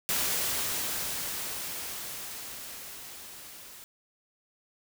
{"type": "noise with level ramp", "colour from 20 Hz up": "white", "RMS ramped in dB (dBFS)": [-28, -48], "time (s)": [0.09, 3.84], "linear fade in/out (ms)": 0, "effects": []}